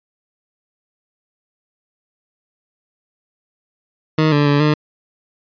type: tone with pitch steps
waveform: 20% pulse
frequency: 156.3 / 146.1 / 144.1 / 151 Hz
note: D#3 / D3 / D3 / D3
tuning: +8 / -9 / -33 / +48 cents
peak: -7 dBFS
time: 4.18-4.74 s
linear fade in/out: 5 ms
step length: 140 ms
effects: resampled to 11025 Hz